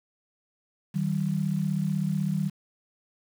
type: tone pair together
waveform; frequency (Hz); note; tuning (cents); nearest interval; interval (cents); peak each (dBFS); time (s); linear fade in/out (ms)
sine; 155.56 / 191.58; D#3 / G3; 0 / -39; major third; 361; -27; 0.94-2.5; 20
effects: 8-bit

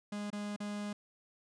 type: tone with dropouts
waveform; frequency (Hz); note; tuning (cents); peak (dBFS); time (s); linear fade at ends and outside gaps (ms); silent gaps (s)
45% pulse; 206.5; G#3; -10; -37; 0.12-0.93; 5; 0.303-0.328 / 0.563-0.602
effects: resampled to 22050 Hz

